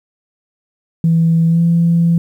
sine tone with pitch glide, 164.81 to 168.66 Hz, E3 to E3, 0 to +40 cents, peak -8 dBFS, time 1.04-2.18 s, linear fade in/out 2 ms, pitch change +40 cents, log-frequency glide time 1.48-1.61 s, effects tanh soft clip ceiling -4 dBFS + 8-bit

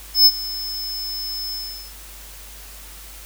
square tone with ADSR envelope, 5220 Hz, E8, 18 cents flat, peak -7 dBFS, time 0.14-1.94 s, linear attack 120 ms, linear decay 47 ms, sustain -19 dB, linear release 410 ms, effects added 50 Hz sine -41 dBFS peak until 3.25 s + white hiss -41 dBFS RMS until 3.25 s

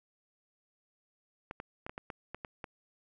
clicks, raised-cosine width 0.5 ms, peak -25 dBFS, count 9, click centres 1.511 / 1.601 / 1.865 / 1.895 / 1.979 / 2.102 / 2.346 / 2.448 / 2.642 s, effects none

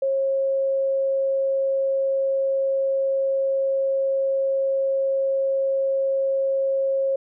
sine tone, 541 Hz, C#5, 42 cents flat, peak -19 dBFS, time 0.02-7.16 s, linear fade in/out 5 ms, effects none

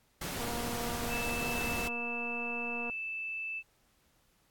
pink noise, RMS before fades -38 dBFS, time 0.21-1.88 s, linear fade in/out 5 ms
click train, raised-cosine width 1 ms, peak -29 dBFS, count 593, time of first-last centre 0.4-2.898 s, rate 237 Hz
sine tone, 2637 Hz, E7, in tune, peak -35 dBFS, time 1.08-3.63 s, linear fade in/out 50 ms
effects pink hiss -70 dBFS RMS until 4.5 s + AAC 64 kbps

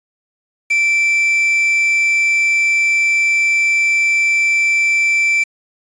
triangle tone with quantisation, 2336 Hz, D7, 10 cents flat, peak -10 dBFS, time 0.7-5.44 s, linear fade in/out 10 ms, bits 5, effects resampled to 22050 Hz

